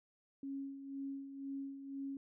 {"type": "tone with tremolo", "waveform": "sine", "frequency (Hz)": 274.6, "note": "C#4", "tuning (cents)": -16, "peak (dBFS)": -39, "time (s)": [0.43, 2.17], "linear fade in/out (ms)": 2, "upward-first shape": "sine", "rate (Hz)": 2, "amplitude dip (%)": 60, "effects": []}